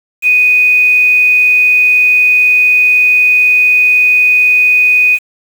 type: tone with quantisation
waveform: sine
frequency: 2489 Hz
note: D#7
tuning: in tune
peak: -5 dBFS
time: 0.22-5.19 s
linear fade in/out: 50 ms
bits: 5
effects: none